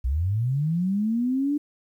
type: linear sweep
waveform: sine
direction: up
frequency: 57.8 to 297.7 Hz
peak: -21 dBFS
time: 0.04-1.58 s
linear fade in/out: 10 ms
effects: 10-bit